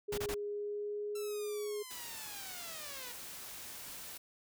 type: tone with pitch glide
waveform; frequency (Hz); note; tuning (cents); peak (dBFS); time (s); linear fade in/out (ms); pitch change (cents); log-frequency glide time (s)
sine; 411.8 to 417.5; G#4 to G#4; -15 to +9; -36; 0.08-1.83; 10; +24; 0.46-1.45
type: noise bursts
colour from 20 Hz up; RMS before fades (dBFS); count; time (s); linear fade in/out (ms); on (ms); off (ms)
pink; -40; 3; 0.12-0.344; 5; 58; 25
type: linear sweep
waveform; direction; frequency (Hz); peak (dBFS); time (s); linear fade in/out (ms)
5% pulse; down; 1343 to 472.9; -35; 1.15-3.12; 5
type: noise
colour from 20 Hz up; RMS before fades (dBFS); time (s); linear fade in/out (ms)
white; -47; 1.9-4.18; 10
effects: none